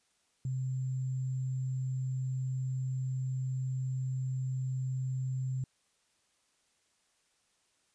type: tone with sample-and-hold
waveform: sine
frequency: 130.4 Hz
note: C3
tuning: 5 cents flat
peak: -31 dBFS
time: 0.45-5.64 s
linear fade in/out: 2 ms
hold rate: 7350 Hz
effects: white hiss -73 dBFS RMS until 7.94 s + resampled to 22050 Hz